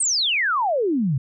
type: exponential sweep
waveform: sine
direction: down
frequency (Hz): 8870 to 123.1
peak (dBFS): -18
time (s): 0-1.18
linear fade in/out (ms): 5
effects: none